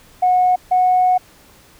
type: tone pair in turn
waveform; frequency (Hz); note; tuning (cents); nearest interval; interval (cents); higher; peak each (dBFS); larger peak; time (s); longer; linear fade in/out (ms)
sine; 730 / 733.5; F#5 / F#5; -24 / -15; unison; 9; second; -10; neither; 0.22-0.56 / 0.71-1.18; second; 10
effects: tanh soft clip ceiling -6 dBFS + pink hiss -48 dBFS RMS until 1.79 s